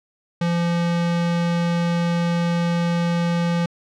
square tone, 171.3 Hz, F3, 33 cents flat, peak -19 dBFS, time 0.41-3.66 s, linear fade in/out 5 ms, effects low-pass 5000 Hz 12 dB/octave

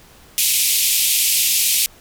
white band-pass noise, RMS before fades -17 dBFS, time 0.38-1.86 s, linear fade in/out 0 ms, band 2300 to 15000 Hz, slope 48 dB/octave, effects pink hiss -47 dBFS RMS until 2 s

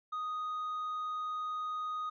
triangle tone with tanh clipping, 1244.5 Hz, D#6, in tune, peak -35 dBFS, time 0.12-2.1 s, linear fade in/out 10 ms, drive 7 dB, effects none

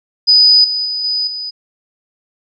sine tone with level steps, 4978 Hz, D#8, in tune, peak -5 / -15 / -17 / -14 / -21 dBFS, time 0.27-1.51 s, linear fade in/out 20 ms, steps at 0.64 / 0.85 / 1.04 / 1.27 s, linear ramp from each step 5 ms, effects none

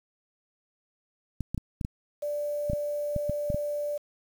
clicks, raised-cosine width 5 ms, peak -18 dBFS, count 11, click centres 1.407 / 1.546 / 1.578 / 1.812 / 1.849 / 2.699 / 2.733 / 3.163 / 3.296 / 3.502 / 3.545 s
sine tone, 587 Hz, D5, 1 cent flat, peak -28 dBFS, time 2.22-3.98 s, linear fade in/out 10 ms
effects 8-bit

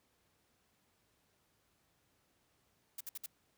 blue noise bursts, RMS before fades -43 dBFS, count 4, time 2.98-3.262 s, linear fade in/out 5 ms, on 27 ms, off 58 ms, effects pink hiss -75 dBFS RMS until 3.57 s + high-pass 60 Hz 12 dB/octave

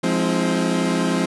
30% pulse chord, F minor seventh, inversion none, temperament equal with one note detuned, 174.61 / 207.7 / 261.6 / 318.6 Hz, F3 / Ab3 / C4 / Eb4, 0 / 0 / 0 / +41 cents, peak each -20 / -22 / -20 / -24 dBFS, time 0.03-1.26 s, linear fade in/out 10 ms, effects resampled to 24000 Hz

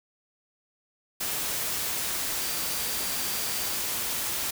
sine tone in noise, 4696 Hz, D8, 1 cent flat, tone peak -40 dBFS, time 2.39-3.76 s, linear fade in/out 10 ms, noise white, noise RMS -30 dBFS, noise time 1.2-4.51 s, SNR -13 dB, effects none

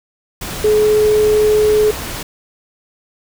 sine tone in noise, 425.5 Hz, G#4, 42 cents sharp, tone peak -9 dBFS, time 0.64-1.91 s, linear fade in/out 5 ms, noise pink, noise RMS -25 dBFS, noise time 0.41-2.23 s, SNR +13 dB, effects none

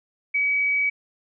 sine tone, 2274 Hz, C#7, 44 cents sharp, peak -19 dBFS, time 0.34-0.9 s, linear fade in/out 10 ms, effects none

